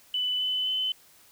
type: tone with pitch steps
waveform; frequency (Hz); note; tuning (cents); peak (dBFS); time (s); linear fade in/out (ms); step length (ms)
sine; 2992 / 3015 / 3037; F#7 / F#7 / F#7; +19 / +32 / +44; -25; 0.14-0.92; 2; 260
effects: white hiss -57 dBFS RMS until 1.31 s